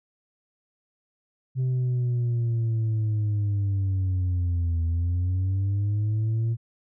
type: linear two-way sweep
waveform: sine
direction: down then up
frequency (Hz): 130 to 82.41 to 116.1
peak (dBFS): -19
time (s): 1.55-6.57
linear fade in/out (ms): 50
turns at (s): 4.84
effects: tanh soft clip ceiling -21 dBFS